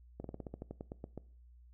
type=slowing click train; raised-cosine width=2 ms; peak=-29 dBFS; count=13; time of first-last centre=0.2-1.177 s; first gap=43 ms; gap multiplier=1.11; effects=noise-tail reverb RT60 0.5 s tail -21 dB re dry + added 60 Hz sine -56 dBFS peak until 1.73 s